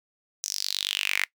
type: tone with high-pass filter sweep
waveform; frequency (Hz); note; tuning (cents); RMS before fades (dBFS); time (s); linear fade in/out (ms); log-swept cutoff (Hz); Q
sawtooth; 49; G1; 0; -29; 0.43-1.25; 10; 6200 to 2000; 5.2
effects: noise-tail reverb RT60 0.1 s tail -21 dB re dry